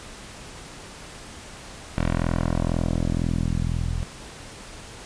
10% pulse tone with low-pass filter sweep, 42.06 Hz, E1, 36 cents sharp, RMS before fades -24 dBFS, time 1.98-4.03 s, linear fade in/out 0 ms, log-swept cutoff 2900 to 87 Hz, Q 0.95, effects pink hiss -41 dBFS RMS until 5.05 s + resampled to 22050 Hz

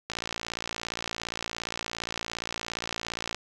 click train, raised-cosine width 0.2 ms, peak -14 dBFS, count 187, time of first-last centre 0.1-3.346 s, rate 57.3 Hz, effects none

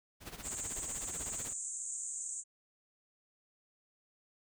pink noise with tremolo, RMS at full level -44 dBFS, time 0.2-1.54 s, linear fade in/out 50 ms, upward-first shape sine, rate 16 Hz, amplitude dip 75%
pink band-pass noise, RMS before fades -41 dBFS, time 0.42-2.44 s, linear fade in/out 50 ms, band 6700 to 8500 Hz, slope 96 dB/octave
effects none

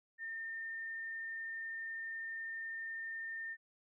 sine tone, 1812 Hz, A#6, 50 cents flat, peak -40 dBFS, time 0.18-3.57 s, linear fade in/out 50 ms, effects none

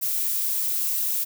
violet noise, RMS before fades -25 dBFS, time 0.01-1.25 s, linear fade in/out 20 ms, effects none

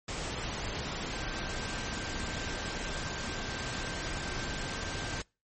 sine tone in noise, 1568 Hz, G6, in tune, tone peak -44 dBFS, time 1.13-5.2 s, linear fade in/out 5 ms, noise pink, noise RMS -36 dBFS, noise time 0.08-5.22 s, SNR -11 dB, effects noise-tail reverb RT60 0.3 s tail -26 dB re dry + MP3 32 kbps

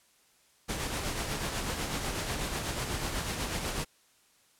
pink noise with tremolo, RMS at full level -32 dBFS, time 0.68-3.85 s, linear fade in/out 20 ms, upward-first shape sine, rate 8.1 Hz, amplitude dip 40%, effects white hiss -65 dBFS RMS until 4.59 s + low-pass 11000 Hz 12 dB/octave

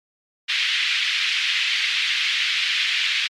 white band-pass noise, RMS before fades -22 dBFS, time 0.48-3.28 s, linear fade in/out 20 ms, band 2000 to 3500 Hz, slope 24 dB/octave, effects MP3 64 kbps

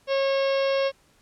harmonic tone, 545 Hz, C#5, 29 cents flat, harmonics 1 / 2 / 3 / 4 / 5 / 6 / 7 / 8 / 9 / 10, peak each -21 / -33 / -37 / -37 / -36 / -38 / -42 / -43 / -46 / -41 dBFS, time 0.07-0.92 s, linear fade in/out 50 ms, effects pink hiss -61 dBFS RMS until 1.21 s + low-pass 11000 Hz 12 dB/octave

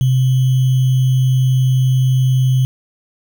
sine tone with sample-and-hold, 129.4 Hz, C3, 19 cents flat, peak -10 dBFS, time 0.01-2.65 s, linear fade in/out 0 ms, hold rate 3150 Hz, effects none

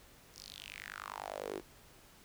sawtooth tone with high-pass filter sweep, 50.1 Hz, G1, 38 cents sharp, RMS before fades -45 dBFS, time 0.33-1.62 s, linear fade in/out 50 ms, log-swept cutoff 5800 to 330 Hz, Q 4.4, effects pink hiss -60 dBFS RMS until 2.24 s

